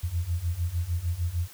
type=beating tone pair; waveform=sine; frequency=82.41 / 89.01 Hz; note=E2 / F2; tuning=0 / +33 cents; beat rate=6.6 Hz; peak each=-30 / -28 dBFS; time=0.03-1.48 s; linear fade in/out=10 ms; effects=white hiss -49 dBFS RMS until 1.53 s